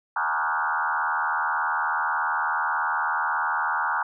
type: tone with frequency modulation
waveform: sine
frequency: 1180 Hz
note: D6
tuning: 8 cents sharp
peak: -22 dBFS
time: 0.16-4.03 s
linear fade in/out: 5 ms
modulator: 78.3 Hz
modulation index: 4.6
effects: none